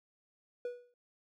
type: tone with exponential decay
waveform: triangle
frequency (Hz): 487.5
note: B4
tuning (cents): -23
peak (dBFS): -31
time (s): 0.65-0.94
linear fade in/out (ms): 2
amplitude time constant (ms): 62
effects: none